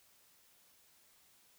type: silence
effects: white hiss -67 dBFS RMS until 1.58 s